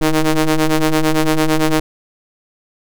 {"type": "ring-modulated tone", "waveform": "sawtooth", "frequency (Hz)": 155.56, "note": "D#3", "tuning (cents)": 0, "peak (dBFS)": -5, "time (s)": [0.01, 1.8], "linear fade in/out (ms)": 5, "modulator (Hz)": 160, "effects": []}